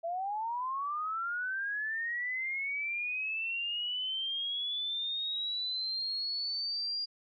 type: linear sweep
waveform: sine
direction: up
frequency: 654 to 4825 Hz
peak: -32 dBFS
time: 0.03-7.06 s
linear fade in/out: 20 ms
effects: none